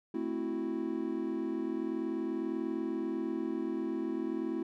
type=chord; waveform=triangle; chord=F# half-diminished seventh; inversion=first; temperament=equal; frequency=220 / 261.6 / 329.6 / 370 Hz; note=A3 / C4 / E4 / F#4; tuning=0 / 0 / 0 / 0 cents; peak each=-38 / -36 / -33 / -38 dBFS; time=0.14-4.63 s; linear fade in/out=5 ms; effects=none